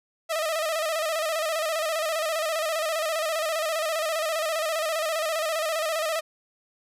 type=tone with vibrato; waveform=sawtooth; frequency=636 Hz; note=D#5; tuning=38 cents sharp; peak=-21 dBFS; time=0.29-6.21 s; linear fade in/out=20 ms; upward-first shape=square; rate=15 Hz; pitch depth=62 cents each way; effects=resampled to 32000 Hz